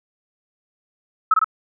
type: tone with echo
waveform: sine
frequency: 1297 Hz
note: E6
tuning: 28 cents flat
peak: -10 dBFS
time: 1.31-1.34 s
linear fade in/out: 5 ms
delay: 52 ms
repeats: 2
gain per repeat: -2 dB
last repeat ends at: 1.444 s
effects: none